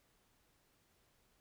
silence, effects pink hiss -74 dBFS RMS until 1.4 s

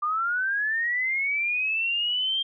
sine linear sweep, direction up, 1186 to 3200 Hz, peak -23 dBFS, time 0.02-2.43 s, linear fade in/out 10 ms, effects none

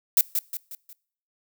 violet noise with echo, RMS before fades -17 dBFS, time 0.17-0.21 s, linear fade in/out 2 ms, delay 180 ms, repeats 4, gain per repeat -7 dB, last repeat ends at 0.93 s, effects noise-tail reverb RT60 0.6 s tail -24 dB re dry

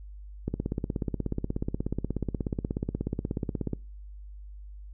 click train, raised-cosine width 3 ms, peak -16 dBFS, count 55, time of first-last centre 0.48-3.733 s, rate 16.6 Hz, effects noise-tail reverb RT60 0.3 s tail -24 dB re dry + added 50 Hz sine -41 dBFS peak until 4.93 s

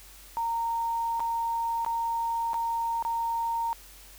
sine tone with dropouts, 923 Hz, A#5, 17 cents flat, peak -26 dBFS, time 0.37-3.73 s, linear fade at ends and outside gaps 0 ms, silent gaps 1.196-1.203 / 1.848-1.863 / 2.533-2.542 / 3.025-3.05 s, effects added 46 Hz sine -52 dBFS peak until 4.18 s + white hiss -51 dBFS RMS until 4.18 s

